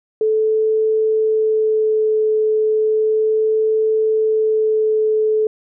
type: tone with vibrato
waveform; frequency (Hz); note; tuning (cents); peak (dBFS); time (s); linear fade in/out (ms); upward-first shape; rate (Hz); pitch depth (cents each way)
sine; 435; A4; -20; -13; 0.21-5.47; 2; sine; 0.34; 9
effects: none